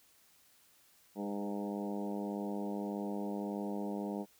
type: harmonic tone with a mistuned harmonic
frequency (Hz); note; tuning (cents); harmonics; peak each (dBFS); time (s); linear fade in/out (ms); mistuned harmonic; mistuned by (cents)
101.7; G#2; -36; 2 / 3 / 4 / 5 / 6 / 7 / 8 / 9; -38 / -42 / -44 / -46 / -48 / -49 / -50 / -51; 1.15-4.26; 50; 5; -17
effects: white hiss -66 dBFS RMS until 4.39 s